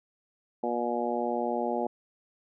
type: harmonic tone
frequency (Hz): 119.9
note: A#2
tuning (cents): +49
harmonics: 2 / 3 / 4 / 5 / 6 / 7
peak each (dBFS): -34 / -34 / -34 / -34 / -34 / -34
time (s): 0.63-1.87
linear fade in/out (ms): 5
effects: none